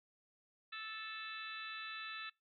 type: harmonic tone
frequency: 438.7 Hz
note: A4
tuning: 5 cents flat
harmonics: 3 / 4 / 5 / 6 / 7 / 8 / 9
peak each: -49 / -49 / -59 / -49 / -62 / -53 / -52 dBFS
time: 0.72-2.3 s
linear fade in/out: 10 ms
effects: noise-tail reverb RT60 0.2 s tail -22 dB re dry